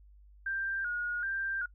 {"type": "tone with vibrato", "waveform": "sine", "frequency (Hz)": 1509, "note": "F#6", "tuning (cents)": 34, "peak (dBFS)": -31, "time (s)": [0.46, 1.66], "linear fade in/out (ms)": 5, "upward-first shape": "square", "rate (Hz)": 1.3, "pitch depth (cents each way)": 79, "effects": ["noise-tail reverb RT60 0.1 s tail -25 dB re dry", "added 50 Hz sine -54 dBFS peak until 1.74 s"]}